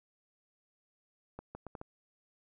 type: accelerating click train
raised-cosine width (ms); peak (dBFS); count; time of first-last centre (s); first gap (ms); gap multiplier
1; -29; 5; 1.39-1.814; 160; 0.73
effects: none